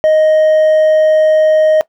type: tone with hard clipping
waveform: sine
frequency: 623 Hz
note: D#5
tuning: 2 cents sharp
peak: -7 dBFS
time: 0.04-1.81 s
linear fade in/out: 0 ms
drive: 2 dB
effects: noise-tail reverb RT60 0.1 s tail -19 dB re dry